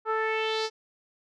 sawtooth tone with low-pass filter sweep, 440 Hz, A4, in tune, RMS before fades -28 dBFS, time 0.05-0.7 s, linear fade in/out 50 ms, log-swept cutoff 1200 to 5400 Hz, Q 3.4, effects none

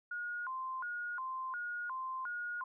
sine tone with vibrato, 1225 Hz, D#6, 27 cents flat, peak -37 dBFS, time 0.11-2.64 s, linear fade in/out 5 ms, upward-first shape square, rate 1.4 Hz, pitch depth 280 cents each way, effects none

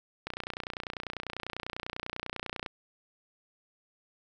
click train, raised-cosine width 0.3 ms, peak -19 dBFS, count 73, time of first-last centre 0.27-2.662 s, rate 30.1 Hz, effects none

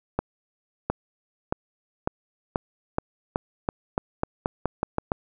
accelerating click train, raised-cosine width 1 ms, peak -9 dBFS, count 15, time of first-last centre 0.19-5.118 s, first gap 710 ms, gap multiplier 0.88, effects none

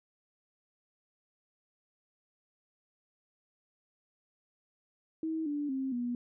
sine tone with pitch steps, 320 / 291.8 / 266 / 242.5 Hz, D#4 / D4 / C4 / B3, +49 / -11 / +29 / -31 cents, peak -31 dBFS, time 5.23-6.15 s, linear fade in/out 2 ms, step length 230 ms, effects none

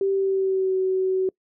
sine tone with pitch glide, 390.5 to 376.3 Hz, G4 to F#4, -7 to +29 cents, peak -19 dBFS, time 0.01-1.29 s, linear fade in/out 2 ms, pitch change -64 cents, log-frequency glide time 0.11-0.76 s, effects noise-tail reverb RT60 0.1 s tail -25 dB re dry

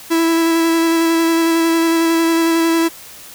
45% pulse tone with vibrato, 330 Hz, E4, 2 cents sharp, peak -12 dBFS, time 0.1-2.89 s, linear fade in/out 20 ms, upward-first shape square, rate 11 Hz, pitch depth 10 cents each way, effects white hiss -37 dBFS RMS until 3.34 s

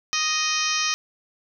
harmonic tone with a mistuned harmonic, 622.3 Hz, D#5, in tune, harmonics 2 / 3 / 4 / 5 / 6 / 7 / 8 / 9 / 10, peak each -29 / -31 / -28 / -31 / -33 / -33 / -32 / -27 / -31 dBFS, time 0.13-0.94 s, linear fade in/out 0 ms, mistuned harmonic 7, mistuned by -62 cents, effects none

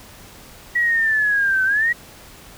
sine linear two-way sweep, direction down then up, 1934 to 1518 to 1934 Hz, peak -15 dBFS, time 0.75-1.93 s, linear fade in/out 10 ms, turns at 1.64 s, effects pink hiss -43 dBFS RMS until 2.57 s

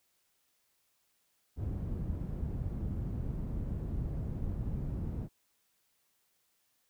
white low-pass noise, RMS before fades -36 dBFS, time 1.56-5.29 s, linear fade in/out 50 ms, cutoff 120 Hz, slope 12 dB/octave, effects white hiss -75 dBFS RMS until 6.89 s

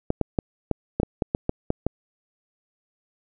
clicks, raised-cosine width 2 ms, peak -8 dBFS, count 11, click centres 0.104 / 0.213 / 0.388 / 0.713 / 1 / 1.032 / 1.222 / 1.349 / 1.494 / 1.704 / 1.866 s, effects none

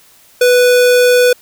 square tone, 493.9 Hz, B4, in tune, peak -7 dBFS, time 0.41-1.33 s, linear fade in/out 5 ms, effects white hiss -46 dBFS RMS until 1.41 s

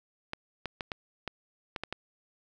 clicks, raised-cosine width 0.3 ms, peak -18 dBFS, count 8, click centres 0.334 / 0.657 / 0.808 / 0.918 / 1.277 / 1.762 / 1.836 / 1.926 s, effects none

